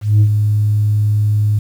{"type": "tone with ADSR envelope", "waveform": "sine", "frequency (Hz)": 105.3, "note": "G#2", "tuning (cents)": 24, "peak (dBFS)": -3, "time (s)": [0.01, 1.59], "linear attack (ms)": 200, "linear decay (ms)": 68, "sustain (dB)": -7, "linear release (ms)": 6, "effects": ["tanh soft clip ceiling -5 dBFS", "7-bit"]}